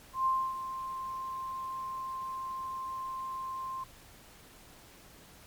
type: tone with ADSR envelope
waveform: sine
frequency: 1051 Hz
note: C6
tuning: 7 cents sharp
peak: -24 dBFS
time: 0.13-3.84 s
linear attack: 130 ms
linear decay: 280 ms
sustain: -11 dB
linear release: 7 ms
effects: pink hiss -55 dBFS RMS until 5.46 s + MP3 96 kbps